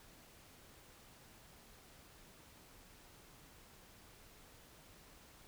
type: silence
effects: pink hiss -61 dBFS RMS until 5.47 s